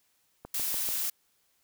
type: click train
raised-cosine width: 1 ms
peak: -27 dBFS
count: 4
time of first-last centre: 0.45-0.889 s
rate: 6.83 Hz
type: noise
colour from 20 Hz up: blue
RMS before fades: -31 dBFS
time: 0.54-1.1 s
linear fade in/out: 5 ms
effects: white hiss -71 dBFS RMS until 1.63 s